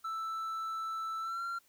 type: tone with pitch glide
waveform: triangle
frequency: 1322 to 1375 Hz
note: E6 to F6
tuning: +5 to -27 cents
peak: -33 dBFS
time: 0.04-1.59 s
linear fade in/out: 10 ms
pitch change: +68 cents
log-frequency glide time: 1.2-1.44 s
effects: white hiss -68 dBFS RMS until 1.68 s